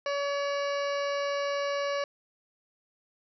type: harmonic tone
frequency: 567 Hz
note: C#5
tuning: 39 cents sharp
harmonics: 1 / 2 / 3 / 4 / 5 / 7 / 8 / 9 / 10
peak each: -29 / -35 / -39 / -41 / -43 / -46 / -47 / -48 / -49 dBFS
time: 0.06-2.04 s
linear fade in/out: 2 ms
effects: none